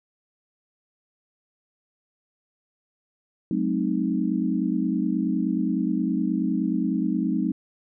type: chord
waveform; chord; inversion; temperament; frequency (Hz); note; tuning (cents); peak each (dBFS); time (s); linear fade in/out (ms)
sine; F# diminished seventh; none; equal with one note detuned; 185 / 214.6 / 261.6 / 311.1; F#3 / A3 / C4 / Eb4; 0 / -43 / 0 / 0; -27; 3.51-7.52; 2
effects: none